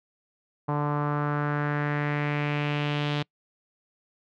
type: tone with low-pass filter sweep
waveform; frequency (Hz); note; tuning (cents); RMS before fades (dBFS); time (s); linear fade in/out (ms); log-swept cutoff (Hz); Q
sawtooth; 146.83; D3; 0; -27; 0.68-3.23; 10; 1000 to 3500; 2.9
effects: noise-tail reverb RT60 0.1 s tail -26 dB re dry